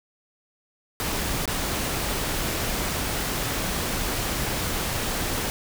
pink noise with dropouts, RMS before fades -27 dBFS, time 1-5.5 s, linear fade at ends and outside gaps 0 ms, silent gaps 1.456-1.477 s, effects none

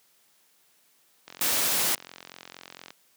click train, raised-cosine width 0.2 ms, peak -24 dBFS, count 73, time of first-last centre 1.28-2.905 s, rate 44.3 Hz
white noise, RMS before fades -25 dBFS, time 1.41-1.95 s, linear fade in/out 2 ms
effects white hiss -64 dBFS RMS until 3.16 s + high-pass 150 Hz 12 dB/octave

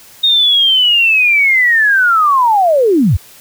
sine linear sweep, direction down, 3725 to 65.41 Hz, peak -7 dBFS, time 0.23-3.17 s, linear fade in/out 10 ms, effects white hiss -40 dBFS RMS until 3.4 s

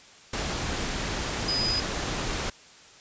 sine tone in noise, 4978 Hz, D#8, in tune, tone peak -25 dBFS, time 1.48-1.8 s, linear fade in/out 5 ms, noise pink, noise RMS -30 dBFS, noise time 0.33-2.5 s, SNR +2 dB, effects white hiss -51 dBFS RMS until 3 s + resampled to 16000 Hz

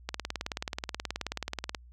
click train, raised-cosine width 0.2 ms, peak -15 dBFS, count 32, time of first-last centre 0.09-1.748 s, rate 18.7 Hz, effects added 60 Hz sine -50 dBFS peak until 1.92 s

